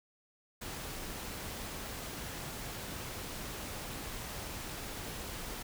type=noise; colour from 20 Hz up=pink; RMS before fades=-42 dBFS; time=0.61-5.63 s; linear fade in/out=10 ms; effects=none